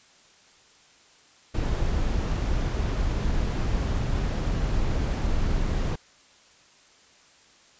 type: noise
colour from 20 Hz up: brown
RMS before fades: -25 dBFS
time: 1.54-5.96 s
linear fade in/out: 10 ms
effects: white hiss -56 dBFS RMS until 7.79 s + resampled to 16000 Hz